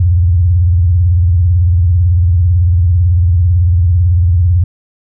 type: tone with vibrato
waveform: sine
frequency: 87.2 Hz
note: F2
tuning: 2 cents flat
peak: -6 dBFS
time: 0-4.64 s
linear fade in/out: 5 ms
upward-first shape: sine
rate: 18 Hz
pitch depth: 170 cents each way
effects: none